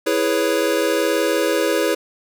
square chord, C# minor seventh, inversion first, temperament equal, 329.6 / 415.3 / 493.9 / 554.4 Hz, E4 / G#4 / B4 / C#5, 0 / 0 / 0 / 0 cents, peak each -23 dBFS, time 0.06-1.95 s, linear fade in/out 10 ms, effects none

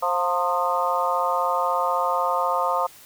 harmonic tone with a mistuned harmonic, 176 Hz, F3, 14 cents sharp, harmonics 3 / 4 / 5 / 6 / 7, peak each -27 / -27 / -26 / -26 / -26 dBFS, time 0.02-2.87 s, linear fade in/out 10 ms, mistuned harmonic 5, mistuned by +46 cents, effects white hiss -48 dBFS RMS until 3.05 s

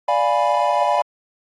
triangle chord, D diminished seventh, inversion none, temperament equal, 587.3 / 698.5 / 830.6 / 987.8 Hz, D5 / F5 / Ab5 / Cb6, 0 / 0 / 0 / 0 cents, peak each -19 dBFS, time 0.08-1.02 s, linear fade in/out 5 ms, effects AAC 32 kbps

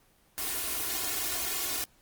white noise with comb filter, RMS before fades -32 dBFS, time 0.38-1.84 s, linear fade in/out 0 ms, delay 2.8 ms, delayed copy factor +0.95, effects pink hiss -64 dBFS RMS until 2.01 s + Opus 24 kbps

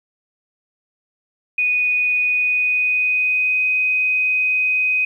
sine tone with pitch glide, 2479 to 2508 Hz, D#7 to D#7, -7 to +13 cents, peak -15 dBFS, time 1.58-5.05 s, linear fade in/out 5 ms, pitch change +20 cents, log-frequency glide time 2.25-3.65 s, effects 9-bit

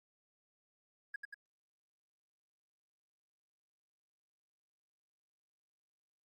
triangle tone with echo, 1653 Hz, G#6, 9 cents flat, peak -34 dBFS, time 1.14-1.16 s, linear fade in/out 5 ms, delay 92 ms, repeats 2, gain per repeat -4 dB, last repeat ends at 1.344 s, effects tanh soft clip ceiling -36 dBFS + Opus 48 kbps

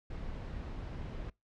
brown noise, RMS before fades -41 dBFS, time 0.1-1.3 s, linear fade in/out 5 ms, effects noise-tail reverb RT60 0.2 s tail -24 dB re dry + low-pass 4000 Hz 12 dB/octave

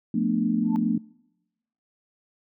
sine chord, B half-diminished seventh, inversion second, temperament just, 177.8 / 222.2 / 246.9 / 296.3 Hz, F3 / A3 / B3 / D4, +31 / +17 / 0 / +15 cents, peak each -29 / -24 / -27 / -29 dBFS, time 0.14-0.98 s, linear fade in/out 5 ms
sine tone with exponential growth, 883 Hz, A5, 6 cents sharp, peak -28 dBFS, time 0.63-0.76 s, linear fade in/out 0 ms, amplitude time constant 27 ms
effects noise-tail reverb RT60 1.0 s tail -26 dB re dry

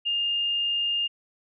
sine tone, 2819 Hz, F7, 16 cents sharp, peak -23 dBFS, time 0.05-1.08 s, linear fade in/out 20 ms, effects none

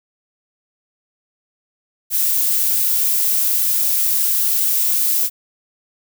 violet noise, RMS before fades -17 dBFS, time 2.1-5.3 s, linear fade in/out 50 ms, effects none

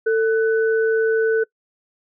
sine tone pair together, 446.1 / 1496.9 Hz, A4 / F#6, +24 / +20 cents, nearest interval octave + major sixth, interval 2096 cents, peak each -15 / -24 dBFS, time 0.06-1.44 s, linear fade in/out 10 ms, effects noise-tail reverb RT60 0.1 s tail -24 dB re dry

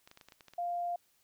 clicks, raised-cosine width 0.2 ms, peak -35 dBFS, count 9, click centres 0.075 / 0.114 / 0.174 / 0.212 / 0.286 / 0.322 / 0.408 / 0.483 / 0.536 s
sine tone, 698.5 Hz, F5, in tune, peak -32 dBFS, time 0.58-0.96 s, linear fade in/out 5 ms
effects white hiss -71 dBFS RMS until 1.23 s

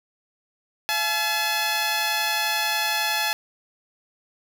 10% pulse tone pair together, 679 / 856.5 Hz, F5 / A5, -49 / -47 cents, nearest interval major third, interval 402 cents, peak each -22 / -14 dBFS, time 0.89-3.33 s, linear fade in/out 0 ms, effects none

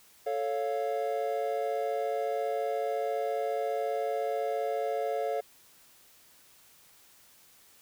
triangle chord, A augmented, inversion none, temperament equal, 440 / 554.4 / 698.5 Hz, A4 / C#5 / E#5, 0 / 0 / 0 cents, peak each -31 dBFS, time 0.26-5.41 s, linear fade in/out 10 ms, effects white hiss -59 dBFS RMS until 7.81 s

